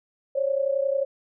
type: tone pair together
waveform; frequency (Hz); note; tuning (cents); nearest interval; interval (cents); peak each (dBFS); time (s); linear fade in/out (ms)
sine; 541 / 572.2; C#5 / D5; -42 / -45; minor second; 97; -23 / -26; 0.35-1.05; 10
effects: none